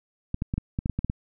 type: clicks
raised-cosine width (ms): 5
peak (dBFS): -14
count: 10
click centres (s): 0.344 / 0.421 / 0.539 / 0.58 / 0.789 / 0.859 / 0.897 / 0.99 / 1.046 / 1.099
effects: none